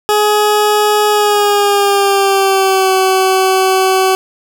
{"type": "tone with pitch glide", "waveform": "20% pulse", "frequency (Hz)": [420, 378.5], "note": ["G#4", "F#4"], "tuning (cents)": [19, 39], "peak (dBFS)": -4, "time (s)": [0.09, 4.15], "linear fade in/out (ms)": 0, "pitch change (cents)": -180, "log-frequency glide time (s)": [1.09, 2.92], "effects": []}